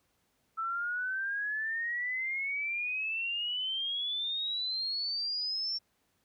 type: exponential sweep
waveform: sine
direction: up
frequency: 1316 to 5470 Hz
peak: -31 dBFS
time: 0.57-5.79 s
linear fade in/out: 20 ms
effects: pink hiss -74 dBFS RMS until 6.24 s + high-pass 60 Hz 12 dB/octave